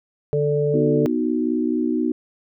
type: harmonic tone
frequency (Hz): 146.7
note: D3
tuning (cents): -2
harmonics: 1 / 3 / 4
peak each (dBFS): -22 / -19 / -27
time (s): 0.33-1.06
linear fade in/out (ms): 0
type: chord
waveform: sine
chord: B major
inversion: none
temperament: equal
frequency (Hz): 246.9 / 311.1 / 370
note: B3 / D#4 / F#4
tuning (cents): 0 / 0 / 0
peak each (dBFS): -22 / -22 / -26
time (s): 0.74-2.12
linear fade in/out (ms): 2
effects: none